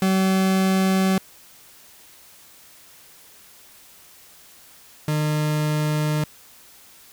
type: tone pair in turn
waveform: 40% pulse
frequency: 190 / 151.72 Hz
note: F#3 / D#3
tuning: +46 / -43 cents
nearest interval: major third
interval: 389 cents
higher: first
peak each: -16 / -19 dBFS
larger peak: first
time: 0.02-1.18 / 5.08-6.24 s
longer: neither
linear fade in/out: 2 ms
effects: white hiss -49 dBFS RMS until 7.12 s